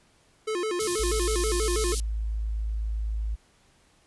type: tone with vibrato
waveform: square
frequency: 392 Hz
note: G4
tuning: in tune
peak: -27 dBFS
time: 0.47-1.95 s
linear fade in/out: 10 ms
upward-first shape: square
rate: 6.2 Hz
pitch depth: 180 cents each way
type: band-stop noise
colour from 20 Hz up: white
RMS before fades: -30 dBFS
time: 0.8-2 s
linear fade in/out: 0 ms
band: 270 to 3500 Hz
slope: 24 dB/octave
type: tone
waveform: sine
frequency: 53.9 Hz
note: A1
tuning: 35 cents flat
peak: -26 dBFS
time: 0.99-3.36 s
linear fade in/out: 20 ms
effects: pink hiss -62 dBFS RMS until 4.06 s + resampled to 24000 Hz